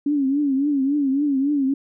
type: tone with vibrato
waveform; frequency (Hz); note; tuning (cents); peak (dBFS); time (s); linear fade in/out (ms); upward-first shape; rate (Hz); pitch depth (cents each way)
sine; 279.8; C#4; +16; -17; 0.06-1.74; 5; triangle; 3.6; 120
effects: none